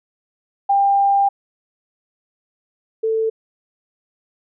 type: tone pair in turn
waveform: sine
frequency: 796 / 444.2 Hz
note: G5 / A4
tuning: +26 / +16 cents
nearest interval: minor seventh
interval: 1010 cents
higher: first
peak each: -12 / -16 dBFS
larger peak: first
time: 0.69-1.29 / 3.03-3.3 s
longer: first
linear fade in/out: 10 ms
effects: none